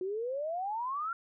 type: exponential sweep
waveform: sine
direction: up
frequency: 360.3 to 1396.9 Hz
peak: -32 dBFS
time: 0.01-1.13 s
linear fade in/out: 2 ms
effects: none